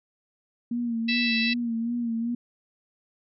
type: tone with vibrato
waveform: sine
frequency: 233.8 Hz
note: A#3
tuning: 5 cents sharp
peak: -25 dBFS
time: 0.71-2.35 s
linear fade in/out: 5 ms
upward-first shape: sine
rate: 2.6 Hz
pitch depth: 51 cents each way
type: harmonic tone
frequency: 659.3 Hz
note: E5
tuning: in tune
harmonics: 3 / 4 / 5 / 6 / 7 / 8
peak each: -32 / -26 / -39 / -29 / -36 / -38 dBFS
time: 1.08-1.54 s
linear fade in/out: 10 ms
effects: none